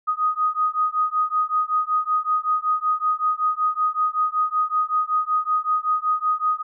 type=beating tone pair; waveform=sine; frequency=1244.5 / 1249.8 Hz; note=D#6 / D#6; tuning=0 / +7 cents; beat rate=5.3 Hz; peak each=-22 dBFS; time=0.07-6.63 s; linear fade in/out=20 ms; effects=none